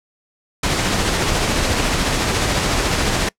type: noise with tremolo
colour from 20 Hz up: pink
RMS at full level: -17 dBFS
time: 0.63-3.29 s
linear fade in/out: 5 ms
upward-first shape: sine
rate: 14 Hz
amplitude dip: 25%
effects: noise-tail reverb RT60 0.1 s tail -25 dB re dry + low-pass 8000 Hz 12 dB/octave